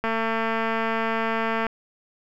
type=click train; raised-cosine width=0.5 ms; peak=-11 dBFS; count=367; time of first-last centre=0.04-1.667 s; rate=225 Hz; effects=8-bit